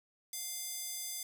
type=tone with high-pass filter; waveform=square; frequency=698.5 Hz; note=F5; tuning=in tune; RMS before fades=-41 dBFS; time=0.33-1.23 s; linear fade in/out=2 ms; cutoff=6500 Hz; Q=0.92; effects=none